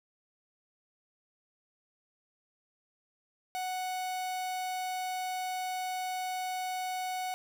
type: tone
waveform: 45% pulse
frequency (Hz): 740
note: F#5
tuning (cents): 0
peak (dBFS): -33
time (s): 3.55-7.34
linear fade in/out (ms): 0
effects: none